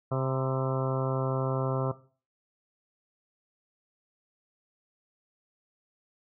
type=harmonic tone with a mistuned harmonic; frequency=132.1 Hz; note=C3; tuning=17 cents sharp; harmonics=1 / 2 / 3 / 4 / 5 / 6 / 7 / 8 / 9 / 10; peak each=-28 / -37 / -36 / -35 / -35 / -43 / -44 / -40 / -40 / -41 dBFS; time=0.11-1.92 s; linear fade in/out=10 ms; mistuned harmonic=8; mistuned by=-37 cents; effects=noise-tail reverb RT60 0.4 s tail -17 dB re dry